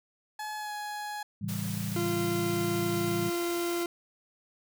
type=tone with pitch glide; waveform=30% pulse; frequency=852 to 836.4 Hz; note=G#5 to G#5; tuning=+44 to +12 cents; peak=-32 dBFS; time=0.39-1.23 s; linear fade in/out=5 ms; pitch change=-32 cents; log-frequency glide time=0.57-0.73 s
type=chord; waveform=sine; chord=A dominant seventh; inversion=none; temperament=just; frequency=110 / 137.5 / 165 / 198 Hz; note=A2 / C#3 / E3 / G3; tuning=0 / -14 / +2 / +18 cents; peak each=-36 / -41 / -36 / -35 dBFS; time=1.41-3.3 s; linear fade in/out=10 ms
type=noise; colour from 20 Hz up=white; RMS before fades=-41 dBFS; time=1.48-3.84 s; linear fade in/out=10 ms
type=tone; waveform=40% pulse; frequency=345.1 Hz; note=F4; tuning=21 cents flat; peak=-28 dBFS; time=1.96-3.86 s; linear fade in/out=2 ms
effects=none